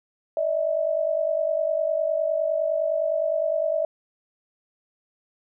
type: tone pair together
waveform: sine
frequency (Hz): 593.2 / 643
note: D5 / E5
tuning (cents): +17 / -43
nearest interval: minor second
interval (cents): 140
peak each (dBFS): -25 / -23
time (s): 0.37-3.85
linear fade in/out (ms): 2
effects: none